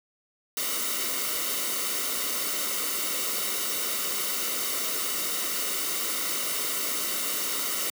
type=noise with comb filter; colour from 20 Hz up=white; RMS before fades=-29 dBFS; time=0.57-7.9 s; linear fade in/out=2 ms; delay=1.2 ms; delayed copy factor=-0.65; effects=high-pass 200 Hz 12 dB/octave